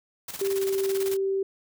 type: noise with tremolo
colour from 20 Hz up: white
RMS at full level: -35 dBFS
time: 0.28-1.17 s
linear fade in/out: 5 ms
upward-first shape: square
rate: 18 Hz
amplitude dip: 65%
type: tone with pitch glide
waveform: sine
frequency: 392 to 388.4 Hz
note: G4 to G4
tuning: 0 to -16 cents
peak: -23 dBFS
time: 0.41-1.43 s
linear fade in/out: 5 ms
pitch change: -16 cents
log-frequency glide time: 0.51-0.61 s
effects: none